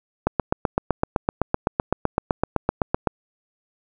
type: click train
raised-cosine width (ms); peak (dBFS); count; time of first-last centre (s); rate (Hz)
1; -4; 23; 0.27-3.073; 7.85
effects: none